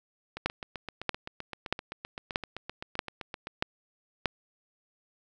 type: two click trains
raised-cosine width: 0.3 ms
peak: -21 / -10 dBFS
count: 25 / 7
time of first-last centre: 0.37-3.471 / 0.46-4.257 s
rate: 7.74 / 1.58 Hz
effects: none